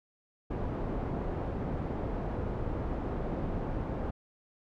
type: low-pass noise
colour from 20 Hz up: pink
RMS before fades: -34 dBFS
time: 0.5-4.11 s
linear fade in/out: 10 ms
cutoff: 740 Hz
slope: 12 dB/octave
effects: none